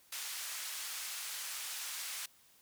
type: band-pass noise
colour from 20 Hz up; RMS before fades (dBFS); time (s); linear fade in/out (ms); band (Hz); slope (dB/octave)
white; -42; 0.12-2.26; 5; 1200 to 11000; 12
effects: white hiss -65 dBFS RMS until 2.61 s